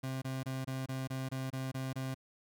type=tone bursts; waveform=30% pulse; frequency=131.8 Hz; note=C3; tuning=13 cents sharp; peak=-33 dBFS; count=10; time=0.03-2.146 s; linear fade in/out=10 ms; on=190 ms; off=24 ms; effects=none